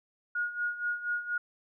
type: tone with tremolo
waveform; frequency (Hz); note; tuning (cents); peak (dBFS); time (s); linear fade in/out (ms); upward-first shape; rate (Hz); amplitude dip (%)
sine; 1440; F#6; -47; -27; 0.35-1.38; 5; sine; 4.2; 75
effects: none